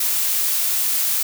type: noise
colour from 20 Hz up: blue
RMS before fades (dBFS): -20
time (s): 0-1.23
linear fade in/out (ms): 5
effects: none